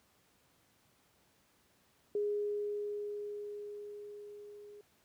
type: tone with level ramp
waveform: sine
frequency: 413.6 Hz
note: G#4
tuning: 7 cents flat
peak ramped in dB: -30 to -50 dBFS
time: 2.15-4.81 s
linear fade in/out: 2 ms
effects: pink hiss -70 dBFS RMS until 5.04 s + high-pass 80 Hz 12 dB/octave